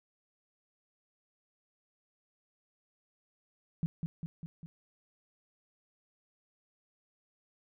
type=tone with echo; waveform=sine; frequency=164 Hz; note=E3; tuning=9 cents flat; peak=-27 dBFS; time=3.83-3.86 s; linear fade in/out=0 ms; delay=200 ms; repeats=4; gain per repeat=-4 dB; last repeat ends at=4.66 s; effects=none